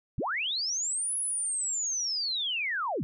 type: linear two-way sweep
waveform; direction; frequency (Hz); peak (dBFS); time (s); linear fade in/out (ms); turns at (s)
sine; up then down; 56.6 to 10548 to 103.7; -28; 0.18-3.03; 0; 1.17
effects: none